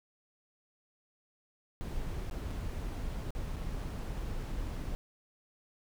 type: noise with dropouts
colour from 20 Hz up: brown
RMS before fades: -37 dBFS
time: 1.81-4.95 s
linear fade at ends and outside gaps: 0 ms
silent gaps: 2.298-2.311 / 2.507-2.512 / 3.306-3.35 / 3.561-3.565 s
effects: none